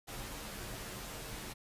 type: noise with comb filter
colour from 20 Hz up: pink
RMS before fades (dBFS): -44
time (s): 0.07-1.54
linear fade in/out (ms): 20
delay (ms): 12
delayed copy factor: -0.6
effects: resampled to 32000 Hz